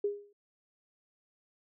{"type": "tone with exponential decay", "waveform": "sine", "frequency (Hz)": 408.5, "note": "G#4", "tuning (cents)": -29, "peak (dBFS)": -25, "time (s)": [0.04, 0.33], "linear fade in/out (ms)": 5, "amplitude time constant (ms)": 62, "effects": []}